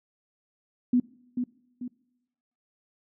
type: tone with echo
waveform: sine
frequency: 246.9 Hz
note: B3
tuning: in tune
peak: -18 dBFS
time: 0.93-1 s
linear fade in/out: 5 ms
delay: 440 ms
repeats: 2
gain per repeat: -7 dB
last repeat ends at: 1.88 s
effects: noise-tail reverb RT60 1.0 s tail -23 dB re dry